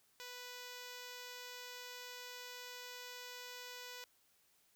5% pulse tone, 493.9 Hz, B4, in tune, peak -36 dBFS, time 0.2-4.04 s, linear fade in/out 0 ms, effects white hiss -73 dBFS RMS until 4.75 s

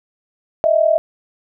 sine tone pair together, 622.3 / 662.6 Hz, D#5 / E5, 0 / +9 cents, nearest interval minor second, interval 109 cents, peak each -14 dBFS, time 0.64-0.98 s, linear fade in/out 0 ms, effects none

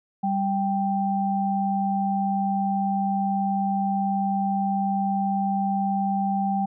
sine tone pair together, 196 / 785.2 Hz, G3 / G5, 0 / +3 cents, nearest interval 2 octaves, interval 2403 cents, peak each -24 / -24 dBFS, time 0.23-6.66 s, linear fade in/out 10 ms, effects none

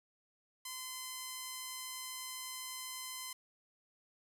5% pulse tone, 1028 Hz, C6, 31 cents flat, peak -30 dBFS, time 0.65-3.33 s, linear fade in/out 5 ms, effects none

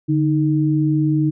sine tone pair together, 146.82 / 311.1 Hz, D3 / D#4, 0 / 0 cents, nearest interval octave + minor second, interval 1300 cents, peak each -17 dBFS, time 0.08-1.31 s, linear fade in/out 20 ms, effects none

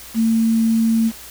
sine tone with quantisation, 225.6 Hz, A3, 44 cents sharp, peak -13 dBFS, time 0.14-1.12 s, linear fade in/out 50 ms, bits 6, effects added 60 Hz sine -47 dBFS peak until 1.3 s + white hiss -38 dBFS RMS until 1.3 s

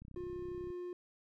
click train, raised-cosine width 5 ms, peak -39 dBFS, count 23, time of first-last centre 0.02-0.703 s, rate 32.2 Hz
triangle tone, 356.1 Hz, F4, 34 cents sharp, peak -38 dBFS, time 0.16-0.93 s, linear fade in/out 2 ms
effects none

